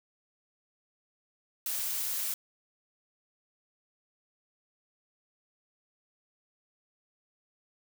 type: noise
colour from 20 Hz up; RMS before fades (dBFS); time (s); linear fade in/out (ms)
blue; -33; 1.66-2.34; 2
effects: none